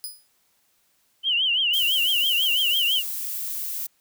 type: tone with exponential decay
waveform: 5% pulse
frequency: 4978 Hz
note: D#8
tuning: in tune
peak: -21 dBFS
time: 0.04-0.28 s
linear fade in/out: 0 ms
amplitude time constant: 52 ms
type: tone with vibrato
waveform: sine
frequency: 2982 Hz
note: F#7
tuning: 13 cents sharp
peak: -19 dBFS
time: 1.23-3.03 s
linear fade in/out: 50 ms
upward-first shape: triangle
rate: 6 Hz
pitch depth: 160 cents each way
type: noise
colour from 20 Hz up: violet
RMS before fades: -30 dBFS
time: 1.73-3.87 s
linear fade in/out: 10 ms
effects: white hiss -66 dBFS RMS until 4 s